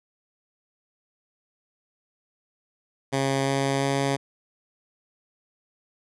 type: tone with pitch steps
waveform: 10% pulse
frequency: 136.1 / 137.13 / 138.16 Hz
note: C#3 / C#3 / C#3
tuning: -31 / -18 / -5 cents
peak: -14 dBFS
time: 3.12-4.17 s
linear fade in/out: 20 ms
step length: 350 ms
effects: resampled to 24000 Hz